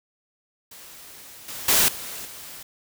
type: noise with level steps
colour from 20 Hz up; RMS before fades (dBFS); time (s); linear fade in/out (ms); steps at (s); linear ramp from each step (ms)
white; -44 / -35 / -18 / -35 / -40; 0.71-2.63; 5; 1.48 / 1.68 / 1.88 / 2.25; 5
effects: none